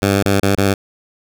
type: tone with dropouts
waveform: 10% pulse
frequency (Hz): 99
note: G2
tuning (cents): +18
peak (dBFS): -4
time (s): 0.02-0.74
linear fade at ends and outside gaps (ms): 5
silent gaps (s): 0.227-0.257 / 0.399-0.429 / 0.552-0.576
effects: none